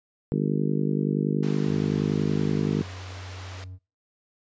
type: harmonic tone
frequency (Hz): 50.6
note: G#1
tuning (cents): -44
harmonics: 3 / 4 / 5 / 6 / 7 / 8 / 9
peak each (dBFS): -26 / -28 / -30 / -32 / -33 / -34 / -35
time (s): 0.32-2.82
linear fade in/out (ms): 0
type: band-pass noise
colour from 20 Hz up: pink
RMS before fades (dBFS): -44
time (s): 1.43-3.64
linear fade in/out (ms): 0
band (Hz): 450 to 5800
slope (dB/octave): 12
type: tone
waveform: triangle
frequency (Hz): 92.5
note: F#2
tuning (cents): 0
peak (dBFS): -35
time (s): 1.65-3.79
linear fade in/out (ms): 50
effects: noise-tail reverb RT60 0.3 s tail -21 dB re dry + resampled to 16000 Hz